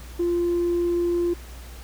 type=tone with tanh clipping; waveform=triangle; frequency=346.9 Hz; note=F4; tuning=12 cents flat; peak=-20 dBFS; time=0.19-1.34 s; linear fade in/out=10 ms; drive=5 dB; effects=added 60 Hz sine -38 dBFS peak until 1.83 s + pink hiss -46 dBFS RMS until 1.83 s